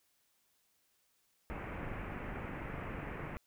pink low-pass noise, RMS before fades -43 dBFS, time 1.5-3.37 s, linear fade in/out 0 ms, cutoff 2500 Hz, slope 48 dB/octave
click train, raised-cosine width 3 ms, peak -34 dBFS, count 37, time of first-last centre 1.75-3.238 s, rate 24.2 Hz
effects white hiss -75 dBFS RMS until 3.46 s

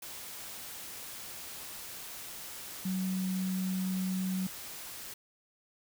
sine tone in noise, 187.2 Hz, F#3, 20 cents sharp, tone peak -30 dBFS, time 2.85-4.47 s, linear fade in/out 5 ms, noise white, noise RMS -44 dBFS, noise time 0.02-5.14 s, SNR +11 dB, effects none

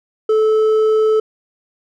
sine tone with hard clipping, 435.1 Hz, A4, 19 cents flat, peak -12 dBFS, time 0.29-1.2 s, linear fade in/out 5 ms, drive 4 dB, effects none

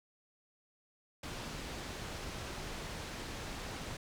pink low-pass noise, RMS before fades -43 dBFS, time 1.23-3.97 s, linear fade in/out 5 ms, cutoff 6700 Hz, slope 12 dB/octave, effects none

